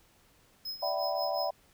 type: tone with tremolo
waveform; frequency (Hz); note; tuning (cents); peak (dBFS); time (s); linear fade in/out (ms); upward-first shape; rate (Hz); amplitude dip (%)
square; 5120; D#8; +49; -34; 0.65-1.5; 5; triangle; 5.6; 85
type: chord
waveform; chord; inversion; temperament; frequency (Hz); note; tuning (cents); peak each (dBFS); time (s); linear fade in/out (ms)
sine; E minor seventh; third; equal with one note detuned; 587.3 / 659.3 / 764.8 / 987.8; D5 / E5 / G5 / B5; 0 / 0 / -43 / 0; -34 / -34 / -34 / -38; 0.82-1.51; 10
effects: pink hiss -64 dBFS RMS until 1.73 s